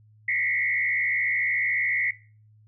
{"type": "tone with frequency modulation", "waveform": "sine", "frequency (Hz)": 2069, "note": "C7", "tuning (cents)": -20, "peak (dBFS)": -22, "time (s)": [0.28, 2.11], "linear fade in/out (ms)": 5, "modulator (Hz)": 73.9, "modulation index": 2, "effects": ["noise-tail reverb RT60 0.4 s tail -19 dB re dry", "added 107 Hz sine -53 dBFS peak until 2.67 s"]}